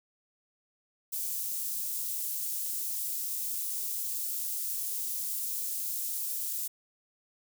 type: high-pass noise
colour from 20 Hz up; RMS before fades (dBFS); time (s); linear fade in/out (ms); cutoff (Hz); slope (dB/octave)
white; -34; 1.12-6.68; 10; 8300; 12
effects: none